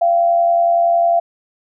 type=tone pair together; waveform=sine; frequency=685.1 / 776 Hz; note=F5 / G5; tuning=-33 / -18 cents; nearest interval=major second; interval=215 cents; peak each=-11 / -22 dBFS; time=0.01-1.2 s; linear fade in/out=10 ms; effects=none